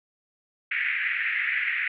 white band-pass noise, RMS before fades -27 dBFS, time 0.71-1.88 s, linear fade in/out 5 ms, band 1700 to 2300 Hz, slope 48 dB/octave, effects none

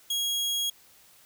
sawtooth tone, 3300 Hz, G#7, 12 cents flat, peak -23 dBFS, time 0.1-0.7 s, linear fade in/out 5 ms, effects white hiss -57 dBFS RMS until 1.25 s

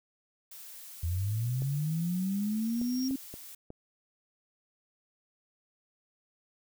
blue noise, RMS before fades -47 dBFS, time 0.51-3.55 s, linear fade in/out 5 ms
sine linear sweep, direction up, 80.2 to 270.3 Hz, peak -28 dBFS, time 1.03-3.16 s, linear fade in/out 5 ms
clicks, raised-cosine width 2 ms, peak -30 dBFS, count 5, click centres 1.621 / 2.815 / 3.11 / 3.34 / 3.704 s
sine tone with exponential growth, 5588 Hz, F8, in tune, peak -36 dBFS, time 2.34-3.08 s, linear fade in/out 1 ms, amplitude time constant 160 ms
effects none

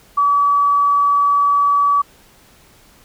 sine tone, 1144 Hz, D6, 46 cents flat, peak -11 dBFS, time 0.17-2.02 s, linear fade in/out 10 ms, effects pink hiss -49 dBFS RMS until 3.04 s

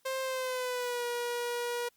sawtooth tone with pitch glide, 527 to 480.5 Hz, C5 to B4, +12 to -48 cents, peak -28 dBFS, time 0.05-1.89 s, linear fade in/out 10 ms, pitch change -160 cents, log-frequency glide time 0.22-1.05 s, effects white hiss -70 dBFS RMS until 1.96 s + Opus 48 kbps

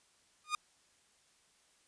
sawtooth tone with exponential growth, 1224 Hz, D#6, 29 cents flat, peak -24 dBFS, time 0.44-0.55 s, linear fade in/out 2 ms, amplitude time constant 22 ms, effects white hiss -69 dBFS RMS until 1.87 s + resampled to 22050 Hz

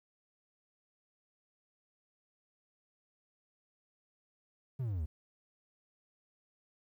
triangle exponential sweep, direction down, 138.59 to 70.9 Hz, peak -31 dBFS, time 4.79-5.06 s, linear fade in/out 10 ms, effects 12-bit

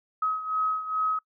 sine beating tone pair, 1272 / 1274.4 Hz, D#6 / D#6, +38 / +41 cents, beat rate 2.4 Hz, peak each -26 / -31 dBFS, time 0.22-1.19 s, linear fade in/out 5 ms, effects noise-tail reverb RT60 0.1 s tail -23 dB re dry

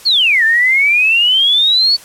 sine exponential two-way sweep, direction down then up, 4520 to 1760 to 4520 Hz, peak -8 dBFS, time 0.05-1.97 s, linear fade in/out 20 ms, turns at 0.44 s, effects white hiss -38 dBFS RMS until 2.04 s + low-pass 12000 Hz 12 dB/octave

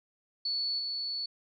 sine tone with level steps, 4435 Hz, C#8, in tune, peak -29 / -32 dBFS, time 0.45-1.26 s, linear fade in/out 5 ms, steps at 0.78 s, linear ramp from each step 20 ms, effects none

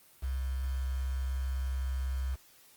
sine tone with quantisation, 65.41 Hz, C2, in tune, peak -30 dBFS, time 0.22-2.36 s, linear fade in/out 20 ms, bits 8, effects white hiss -60 dBFS RMS until 2.76 s + Opus 24 kbps

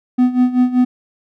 triangle tone with tremolo, 250 Hz, B3, 21 cents sharp, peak -6 dBFS, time 0.18-0.85 s, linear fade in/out 10 ms, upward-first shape sine, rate 5.2 Hz, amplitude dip 80%, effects none

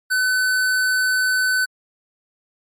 square tone, 1511 Hz, F#6, 36 cents sharp, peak -17 dBFS, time 0.1-1.66 s, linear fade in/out 20 ms, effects MP3 64 kbps

